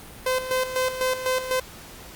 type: tone with tremolo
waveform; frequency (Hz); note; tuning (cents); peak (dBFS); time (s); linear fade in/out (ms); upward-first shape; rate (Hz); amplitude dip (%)
sawtooth; 514; C5; -31; -17; 0.26-1.6; 5; square; 4; 65
effects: pink hiss -43 dBFS RMS until 2.15 s + Opus 48 kbps